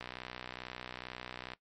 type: click train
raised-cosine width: 0.3 ms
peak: -25 dBFS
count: 96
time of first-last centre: 0.01-1.535 s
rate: 62.3 Hz
effects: noise-tail reverb RT60 0.1 s tail -18 dB re dry + MP3 48 kbps